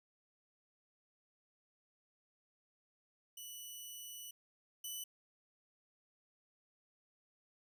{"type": "tone pair in turn", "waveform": "10% pulse", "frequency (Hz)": [2960, 2984], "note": ["F#7", "F#7"], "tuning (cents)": [0, 14], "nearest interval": "unison", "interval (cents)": 14, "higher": "second", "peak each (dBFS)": [-39, -34], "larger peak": "second", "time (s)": [[3.37, 4.31], [4.84, 5.04]], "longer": "first", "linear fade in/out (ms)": 5, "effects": []}